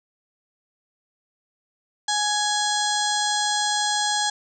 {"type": "harmonic tone", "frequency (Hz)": 834, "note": "G#5", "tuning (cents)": 7, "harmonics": [1, 2, 4, 5, 6, 7, 8, 9, 10], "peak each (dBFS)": [-25, -28, -28, -29, -34, -34, -32, -32, -36], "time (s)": [2.08, 4.3], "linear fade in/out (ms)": 5, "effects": []}